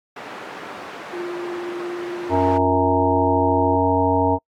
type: band-pass noise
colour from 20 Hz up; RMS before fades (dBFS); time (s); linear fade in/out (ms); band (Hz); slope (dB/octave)
white; -35; 0.16-2.58; 5; 240 to 1300; 12
type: tone with vibrato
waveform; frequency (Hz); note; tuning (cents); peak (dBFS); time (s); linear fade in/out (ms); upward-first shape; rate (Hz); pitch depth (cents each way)
sine; 350.5; F4; +6; -26; 1.13-3.76; 5; square; 17; 15
type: harmonic tone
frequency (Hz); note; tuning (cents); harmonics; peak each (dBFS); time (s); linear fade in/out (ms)
92.8; F#2; +6; 1 / 3 / 5 / 7 / 9 / 10; -24 / -21 / -22 / -23 / -24 / -21; 2.29-4.39; 50
effects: noise-tail reverb RT60 0.1 s tail -26 dB re dry + AAC 64 kbps